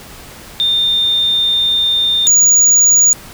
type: tone pair in turn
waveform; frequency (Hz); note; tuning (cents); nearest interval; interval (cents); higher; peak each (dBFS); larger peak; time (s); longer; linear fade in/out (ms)
sine; 3620 / 6834; A7 / G#8; +48 / +49; major seventh; 1101; second; -10 / -3; second; 0.6-2.27 / 2.27-3.13; first; 0
effects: tanh soft clip ceiling -5 dBFS + pink hiss -35 dBFS RMS until 3.33 s